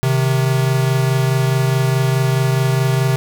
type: tone pair together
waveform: square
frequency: 130.8 / 155.55 Hz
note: C3 / D#3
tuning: 0 / 0 cents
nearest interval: minor third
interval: 300 cents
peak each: -15 / -21 dBFS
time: 0.03-3.16 s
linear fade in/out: 0 ms
effects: none